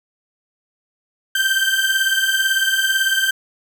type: beating tone pair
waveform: 30% pulse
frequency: 1554 / 1572 Hz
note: G6 / G6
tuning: -16 / +4 cents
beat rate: 18 Hz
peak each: -16 / -16 dBFS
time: 1.35-3.31 s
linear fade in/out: 5 ms
effects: none